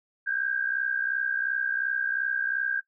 sine tone pair together, 1550 / 1612.8 Hz, G6 / G6, -20 / +49 cents, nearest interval minor second, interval 69 cents, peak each -30 / -27 dBFS, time 0.26-2.81 s, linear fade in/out 20 ms, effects noise-tail reverb RT60 0.1 s tail -19 dB re dry

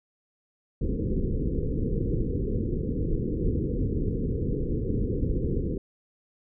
pink low-pass noise, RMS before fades -27 dBFS, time 0.81-5.78 s, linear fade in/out 5 ms, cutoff 490 Hz, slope 96 dB/octave, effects none

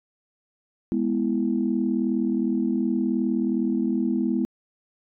sine chord, E major, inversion first, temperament equal, 207.7 / 246.9 / 329.6 Hz, G#3 / B3 / E4, 0 / 0 / 0 cents, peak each -25 / -24 / -26 dBFS, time 0.92-4.45 s, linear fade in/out 0 ms, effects tanh soft clip ceiling -11 dBFS

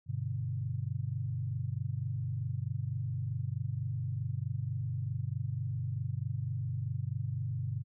sine chord, G major, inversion none, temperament equal with one note detuned, 98.97 / 123.47 / 146.83 Hz, G2 / B2 / D3, +17 / 0 / 0 cents, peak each -37 / -35 / -39 dBFS, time 0.06-7.84 s, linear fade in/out 50 ms, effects none

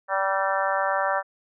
harmonic tone with a mistuned harmonic, 193.6 Hz, G3, 21 cents flat, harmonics 3 / 4 / 5 / 6 / 7 / 8 / 9, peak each -27 / -28 / -29 / -30 / -30 / -31 / -32 dBFS, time 0.08-1.23 s, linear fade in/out 50 ms, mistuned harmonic 9, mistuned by +36 cents, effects none

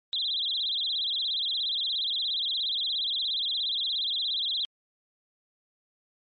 sine tone with vibrato, 3604 Hz, A7, 41 cents sharp, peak -26 dBFS, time 0.13-4.65 s, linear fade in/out 0 ms, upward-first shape sine, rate 17 Hz, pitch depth 210 cents each way, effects MP3 32 kbps

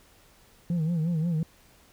sine tone with vibrato, 164.81 Hz, E3, in tune, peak -21 dBFS, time 0.7-1.43 s, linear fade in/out 2 ms, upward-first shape sine, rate 5.6 Hz, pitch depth 110 cents each way, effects tanh soft clip ceiling -23 dBFS + pink hiss -58 dBFS RMS until 1.92 s

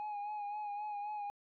sine tone with vibrato, 830.6 Hz, G#5, in tune, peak -35 dBFS, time 0-1.3 s, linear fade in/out 0 ms, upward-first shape sine, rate 3.8 Hz, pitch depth 36 cents each way, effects tanh soft clip ceiling -37 dBFS

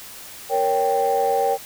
sine chord, G diminished, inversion first, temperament equal, 466.2 / 554.4 / 784 Hz, Bb4 / Db5 / G5, 0 / 0 / 0 cents, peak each -21 / -22 / -19 dBFS, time 0.49-1.58 s, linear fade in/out 50 ms, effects tanh soft clip ceiling -11 dBFS + white hiss -39 dBFS RMS until 1.65 s

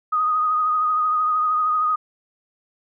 sine tone with vibrato, 1244.5 Hz, D#6, in tune, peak -17 dBFS, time 0.12-1.96 s, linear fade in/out 10 ms, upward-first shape sine, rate 13 Hz, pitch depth 30 cents each way, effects none

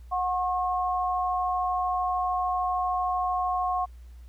sine tone pair together, 730 / 1083.1 Hz, F#5 / C#6, -24 / -40 cents, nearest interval perfect fifth, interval 684 cents, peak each -26 / -28 dBFS, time 0.11-3.86 s, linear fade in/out 20 ms, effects added 60 Hz sine -43 dBFS peak until 4.28 s + pink hiss -65 dBFS RMS until 4.28 s

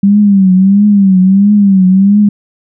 sine tone with vibrato, 196 Hz, G3, in tune, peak -3 dBFS, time 0.03-2.29 s, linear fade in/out 5 ms, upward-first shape triangle, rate 1.5 Hz, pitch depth 120 cents each way, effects none

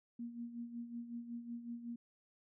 sine tone with tremolo, 236.2 Hz, A#3, 23 cents sharp, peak -40 dBFS, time 0.19-1.96 s, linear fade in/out 5 ms, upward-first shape sine, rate 5.4 Hz, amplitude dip 65%, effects none

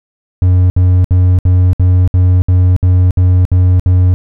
triangle tone bursts, 90.9 Hz, F#2, 30 cents flat, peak -3 dBFS, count 11, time 0.42-4.14 s, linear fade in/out 0 ms, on 280 ms, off 64 ms, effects none

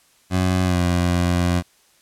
20% pulse tone with pitch glide, 92.1 to 88.14 Hz, F#2 to F2, -7 to +16 cents, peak -12 dBFS, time 0.3-1.63 s, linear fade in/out 50 ms, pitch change -77 cents, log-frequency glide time 0.64-0.8 s, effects white hiss -57 dBFS RMS until 2.01 s + low-pass 11000 Hz 12 dB/octave

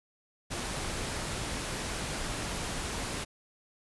pink noise, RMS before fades -35 dBFS, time 0.5-3.25 s, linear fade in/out 20 ms, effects resampled to 24000 Hz

